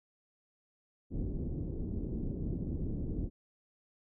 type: low-pass noise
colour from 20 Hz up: pink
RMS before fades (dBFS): -36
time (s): 1.1-3.3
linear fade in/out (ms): 50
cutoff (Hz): 360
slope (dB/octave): 24
effects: none